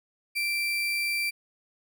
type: tone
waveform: 35% pulse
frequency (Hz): 2349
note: D7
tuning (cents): 0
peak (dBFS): -24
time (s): 0.35-1.31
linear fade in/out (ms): 20
effects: none